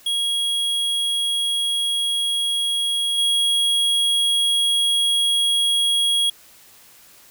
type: tone with level steps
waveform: square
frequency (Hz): 3300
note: G#7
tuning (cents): -12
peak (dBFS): -20 / -17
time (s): 0.06-6.3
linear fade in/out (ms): 5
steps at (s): 3.18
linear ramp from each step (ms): 2
effects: white hiss -49 dBFS RMS until 7.3 s